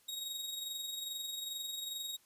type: tone with amplitude modulation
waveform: sawtooth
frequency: 3776 Hz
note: A#7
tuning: 22 cents sharp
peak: -34 dBFS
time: 0.08-2.17 s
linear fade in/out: 10 ms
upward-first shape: sine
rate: 22.4 Hz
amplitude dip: 45%
effects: white hiss -68 dBFS RMS until 2.25 s + resampled to 32000 Hz